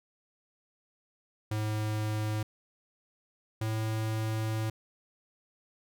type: tone pair in turn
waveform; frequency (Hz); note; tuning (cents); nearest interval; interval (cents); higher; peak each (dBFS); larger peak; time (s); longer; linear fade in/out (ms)
square; 107.4 / 109.97; A2 / A2; -41 / 0; unison; 41; second; -30 / -30; neither; 1.51-2.43 / 3.61-4.7; second; 5
effects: none